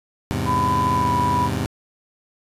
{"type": "chord", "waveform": "20% pulse", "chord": "E augmented", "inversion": "none", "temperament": "equal", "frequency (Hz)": [82.41, 103.83, 130.81], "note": ["E2", "G#2", "B#2"], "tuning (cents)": [0, 0, 0], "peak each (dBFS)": [-22, -21, -21], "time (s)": [0.31, 1.66], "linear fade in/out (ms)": 0}
{"type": "tone with pitch glide", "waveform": "sine", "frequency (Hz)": [1002, 983.6], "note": ["B5", "B5"], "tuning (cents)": [25, -7], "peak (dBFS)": -18, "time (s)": [0.45, 1.5], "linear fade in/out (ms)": 50, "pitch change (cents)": -32, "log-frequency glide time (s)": [0.92, 1.13]}
{"effects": ["resampled to 32000 Hz"]}